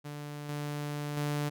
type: tone with level steps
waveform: sawtooth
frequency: 146.83 Hz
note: D3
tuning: in tune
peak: -35 / -30 / -26 dBFS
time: 0.04-1.5 s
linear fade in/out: 20 ms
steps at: 0.49 / 1.17 s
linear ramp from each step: 2 ms
effects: none